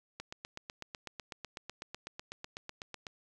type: click train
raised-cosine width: 0.2 ms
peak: -24 dBFS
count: 24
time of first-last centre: 0.2-3.068 s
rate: 8.02 Hz
effects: none